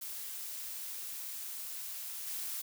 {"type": "noise with level steps", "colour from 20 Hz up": "blue", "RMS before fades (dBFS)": [-42, -39], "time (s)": [0.01, 2.62], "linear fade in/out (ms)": 10, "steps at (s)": 2.27, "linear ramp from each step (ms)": 2, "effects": []}